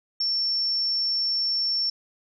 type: tone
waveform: sine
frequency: 5430 Hz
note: F8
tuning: 50 cents flat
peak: -22 dBFS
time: 0.2-1.9 s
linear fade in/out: 5 ms
effects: none